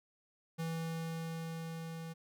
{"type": "tone with level ramp", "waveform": "square", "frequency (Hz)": 163.9, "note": "E3", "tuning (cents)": -10, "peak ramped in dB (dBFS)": [-36, -43], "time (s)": [0.58, 2.14], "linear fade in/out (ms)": 20, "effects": []}